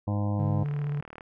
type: harmonic tone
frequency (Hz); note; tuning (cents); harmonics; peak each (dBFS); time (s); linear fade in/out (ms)
102.8; G#2; -17; 1 / 2 / 3 / 5 / 6 / 7 / 8 / 9 / 10; -26 / -32 / -36 / -40 / -42 / -43 / -44 / -45 / -46; 0.07-0.64; 10
type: tone with vibrato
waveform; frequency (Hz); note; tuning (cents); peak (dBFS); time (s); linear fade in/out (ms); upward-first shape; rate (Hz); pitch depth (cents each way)
triangle; 145.6; D3; -15; -25; 0.39-1.01; 5; square; 15; 12
type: click train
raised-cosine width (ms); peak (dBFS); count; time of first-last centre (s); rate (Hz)
0.5; -28; 22; 0.66-1.208; 38.3
effects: none